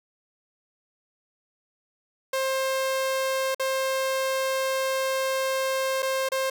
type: tone with dropouts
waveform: sawtooth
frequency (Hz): 530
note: C5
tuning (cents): +22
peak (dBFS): -20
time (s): 2.33-6.5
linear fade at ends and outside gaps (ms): 5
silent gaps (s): 3.547-3.596 / 6.023-6.027 / 6.289-6.318
effects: none